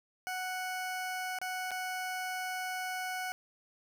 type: tone with dropouts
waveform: 20% pulse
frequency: 740 Hz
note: F#5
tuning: in tune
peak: -30 dBFS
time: 0.27-3.32 s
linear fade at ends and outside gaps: 0 ms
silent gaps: 1.387-1.415 / 1.708-1.715 s
effects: none